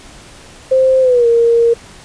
sine tone with pitch glide, 523.3 to 466.2 Hz, C5 to A#4, 0 to 0 cents, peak -7 dBFS, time 0.71-1.74 s, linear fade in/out 10 ms, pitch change -200 cents, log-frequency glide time 1.01-1.27 s, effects pink hiss -38 dBFS RMS until 2.04 s + resampled to 22050 Hz

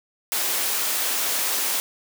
white high-pass noise, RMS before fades -24 dBFS, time 0.32-1.8 s, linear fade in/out 0 ms, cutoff 320 Hz, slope 12 dB/octave, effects none

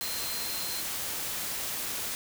sine tone in noise, 4147 Hz, C8, 16 cents flat, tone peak -38 dBFS, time 0.01-0.81 s, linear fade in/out 0 ms, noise white, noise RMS -34 dBFS, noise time 0.01-2.15 s, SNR -7 dB, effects none

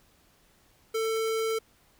square tone, 445.6 Hz, A4, 22 cents sharp, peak -27 dBFS, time 0.94-1.59 s, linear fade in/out 10 ms, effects pink hiss -63 dBFS RMS until 1.99 s

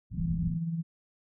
white low-pass noise, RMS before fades -34 dBFS, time 0.1-0.59 s, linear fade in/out 50 ms, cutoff 200 Hz, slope 48 dB/octave
sine tone with tremolo, 165.7 Hz, E3, 9 cents sharp, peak -27 dBFS, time 0.17-0.83 s, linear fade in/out 20 ms, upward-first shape sine, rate 18 Hz, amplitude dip 50%
effects none

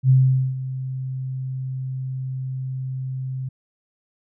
sine tone with ADSR envelope, 130.81 Hz, C3, in tune, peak -10 dBFS, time 0.03-3.49 s, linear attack 66 ms, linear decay 450 ms, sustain -15 dB, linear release 8 ms, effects none

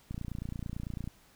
click train, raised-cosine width 5 ms, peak -25 dBFS, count 29, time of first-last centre 0.11-1.076 s, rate 29 Hz, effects pink hiss -62 dBFS RMS until 1.35 s

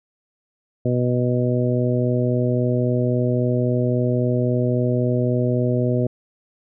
harmonic tone, 123.7 Hz, B2, 3 cents sharp, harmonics 1 / 2 / 3 / 4 / 5, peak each -20 / -23 / -25 / -26 / -27 dBFS, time 0.85-6.07 s, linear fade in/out 5 ms, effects none

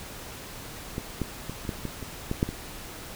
clicks, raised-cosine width 3 ms, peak -17 / -14 / -21 / -26 / -16 / -18 / -22 / -14 / -9 / -19 dBFS, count 10, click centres 0.981 / 1.217 / 1.496 / 1.651 / 1.692 / 1.853 / 2.027 / 2.314 / 2.429 / 2.49 s, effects pink hiss -41 dBFS RMS until 3.15 s

